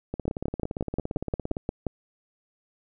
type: two click trains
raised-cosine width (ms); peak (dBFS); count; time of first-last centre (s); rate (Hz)
2; -17 / -13; 26 / 10; 0.14-1.569 / 0.28-1.867; 17.5 / 5.67
effects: none